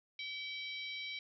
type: harmonic tone with a mistuned harmonic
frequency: 784 Hz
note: G5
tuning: in tune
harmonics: 3 / 4 / 5 / 6 / 7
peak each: -43 / -48 / -45 / -56 / -56 dBFS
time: 0.19-1.19 s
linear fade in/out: 2 ms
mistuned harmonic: 3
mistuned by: -44 cents
effects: none